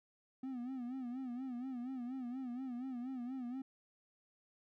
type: tone with vibrato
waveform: triangle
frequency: 252.4 Hz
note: B3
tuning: 38 cents sharp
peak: -38 dBFS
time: 0.43-3.62 s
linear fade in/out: 5 ms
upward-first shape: sine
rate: 4.2 Hz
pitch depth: 100 cents each way
effects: none